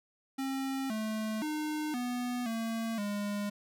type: tone with pitch steps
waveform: square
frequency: 268.5 / 217.5 / 304.9 / 245.9 / 226.6 / 204.7 Hz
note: C4 / A3 / D#4 / B3 / A#3 / G#3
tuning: +45 / -20 / -35 / -7 / -49 / -25 cents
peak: -33 dBFS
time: 0.38-3.5 s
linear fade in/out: 10 ms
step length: 520 ms
effects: none